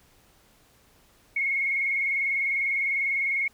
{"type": "tone with vibrato", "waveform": "sine", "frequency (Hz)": 2179, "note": "C#7", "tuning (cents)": -30, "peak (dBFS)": -23, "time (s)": [1.36, 3.48], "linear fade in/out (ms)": 5, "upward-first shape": "sine", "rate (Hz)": 20, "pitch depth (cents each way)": 45, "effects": ["pink hiss -60 dBFS RMS until 3.53 s"]}